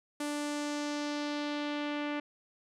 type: tone with low-pass filter sweep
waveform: sawtooth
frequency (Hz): 293.7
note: D4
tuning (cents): 0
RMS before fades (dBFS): -35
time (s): 0.2-2.2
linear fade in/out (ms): 5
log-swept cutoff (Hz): 10000 to 2500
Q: 1.6
effects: none